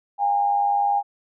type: tone with amplitude modulation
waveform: sine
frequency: 810 Hz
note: G#5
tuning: 43 cents flat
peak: -15 dBFS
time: 0.18-1.03 s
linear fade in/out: 50 ms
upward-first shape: sine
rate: 100 Hz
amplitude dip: 55%
effects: none